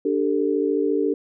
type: chord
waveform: sine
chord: D suspended fourth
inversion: none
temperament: equal with one note detuned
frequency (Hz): 293.7 / 392 / 446.1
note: D4 / G4 / A4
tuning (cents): 0 / 0 / +24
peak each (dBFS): -23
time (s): 0.05-1.14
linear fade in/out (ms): 5
effects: none